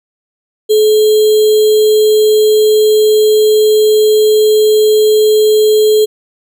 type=tone with sample-and-hold; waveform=sine; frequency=428.8 Hz; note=A4; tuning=45 cents flat; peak=-5 dBFS; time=0.69-6.06 s; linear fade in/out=20 ms; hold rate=3675 Hz; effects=none